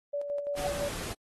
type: tone with tremolo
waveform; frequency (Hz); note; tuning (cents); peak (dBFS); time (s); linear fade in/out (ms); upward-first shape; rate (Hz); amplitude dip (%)
sine; 575; D5; -37; -29; 0.13-0.89; 10; square; 5.9; 45
type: tone with exponential growth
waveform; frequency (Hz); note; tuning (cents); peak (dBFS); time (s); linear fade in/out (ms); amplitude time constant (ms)
sine; 740; F#5; 0; -29; 0.47-0.67; 2; 42
type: noise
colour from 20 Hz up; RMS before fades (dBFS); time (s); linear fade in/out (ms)
pink; -38; 0.56-1.14; 20
effects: AAC 32 kbps